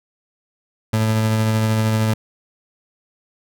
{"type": "tone with tremolo", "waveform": "30% pulse", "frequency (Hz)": 109.9, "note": "A2", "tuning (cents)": -2, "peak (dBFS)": -12, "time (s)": [0.93, 2.14], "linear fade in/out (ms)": 5, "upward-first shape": "triangle", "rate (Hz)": 13, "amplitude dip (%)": 25, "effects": []}